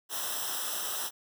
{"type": "noise with comb filter", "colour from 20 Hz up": "white", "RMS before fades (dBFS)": -34, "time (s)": [0.09, 1.11], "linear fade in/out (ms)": 50, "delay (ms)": 0.44, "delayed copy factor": -0.95, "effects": []}